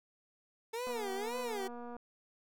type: tone with vibrato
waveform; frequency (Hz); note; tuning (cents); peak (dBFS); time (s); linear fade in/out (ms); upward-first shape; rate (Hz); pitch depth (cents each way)
30% pulse; 439.2; A4; -3; -34; 0.73-1.68; 10; sine; 1.9; 240
type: click train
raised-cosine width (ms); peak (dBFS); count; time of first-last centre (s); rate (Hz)
1; -34; 264; 0.87-1.966; 240
effects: none